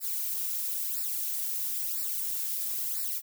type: noise with flanger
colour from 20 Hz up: violet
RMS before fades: -32 dBFS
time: 0-3.22 s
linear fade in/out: 50 ms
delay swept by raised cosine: 0.31 to 3.21 ms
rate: 1 Hz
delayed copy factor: -0.95
effects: none